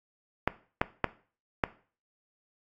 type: clicks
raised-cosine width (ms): 0.5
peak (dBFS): -8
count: 4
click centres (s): 0.476 / 0.815 / 1.043 / 1.638
effects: noise-tail reverb RT60 0.4 s tail -17 dB re dry + AAC 64 kbps